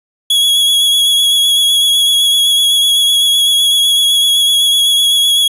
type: tone with vibrato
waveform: 45% pulse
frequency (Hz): 3345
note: G#7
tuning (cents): +12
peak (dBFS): -8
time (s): 0.3-5.48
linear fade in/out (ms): 5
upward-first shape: triangle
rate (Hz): 7.9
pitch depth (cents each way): 25
effects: resampled to 32000 Hz